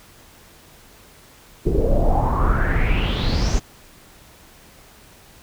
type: noise with low-pass filter sweep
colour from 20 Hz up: brown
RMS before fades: -18 dBFS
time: 1.65-3.6 s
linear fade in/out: 20 ms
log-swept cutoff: 370 to 6700 Hz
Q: 6.4
effects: pink hiss -48 dBFS RMS until 5.42 s